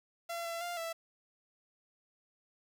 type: tone with pitch steps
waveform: sawtooth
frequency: 680 / 673 / 698 / 662 Hz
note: F5 / E5 / F5 / E5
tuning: -46 / +36 / -1 / +7 cents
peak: -33 dBFS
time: 0.29-0.93 s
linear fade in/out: 10 ms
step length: 160 ms
effects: 10-bit